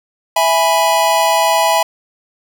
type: chord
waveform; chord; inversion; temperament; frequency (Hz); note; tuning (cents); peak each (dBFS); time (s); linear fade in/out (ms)
square; E major; none; equal; 659.3 / 830.6 / 987.8; E5 / G#5 / B5; 0 / 0 / 0; -16; 0.36-1.83; 5
effects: none